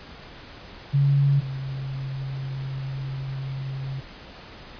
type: tone pair in turn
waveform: sine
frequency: 140 / 134.24 Hz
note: C#3 / C3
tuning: +18 / +45 cents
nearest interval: minor second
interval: 73 cents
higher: first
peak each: -16 / -28 dBFS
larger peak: first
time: 0.93-1.41 / 1.41-4.01 s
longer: second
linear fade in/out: 20 ms
effects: pink hiss -43 dBFS RMS until 4.79 s + resampled to 11025 Hz